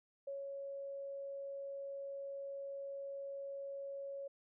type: tone with ADSR envelope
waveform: sine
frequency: 554.4 Hz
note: C#5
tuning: in tune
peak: -40 dBFS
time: 0.27-4.28 s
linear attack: 7 ms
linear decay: 170 ms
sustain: -2 dB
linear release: 9 ms
effects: none